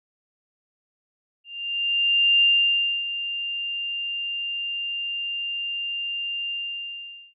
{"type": "tone with ADSR envelope", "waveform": "sine", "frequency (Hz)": 2794, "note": "F7", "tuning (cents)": 0, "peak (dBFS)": -14, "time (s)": [1.44, 7.34], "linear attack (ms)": 980, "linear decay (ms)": 620, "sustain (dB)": -12, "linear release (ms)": 830, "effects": []}